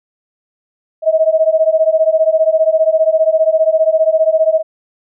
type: beating tone pair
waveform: sine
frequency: 630 / 645 Hz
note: D#5 / E5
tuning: +21 / -38 cents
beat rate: 15 Hz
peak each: -12 dBFS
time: 1.02-4.63 s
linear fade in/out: 50 ms
effects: none